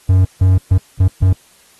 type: tone bursts at uneven times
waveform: triangle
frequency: 93.2 Hz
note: F#2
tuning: 13 cents sharp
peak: -5 dBFS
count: 5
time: 0.09-0.25 / 0.41-0.58 / 0.71-0.78 / 1-1.08 / 1.22-1.33 s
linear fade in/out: 5 ms
effects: white hiss -49 dBFS RMS until 1.79 s + AAC 32 kbps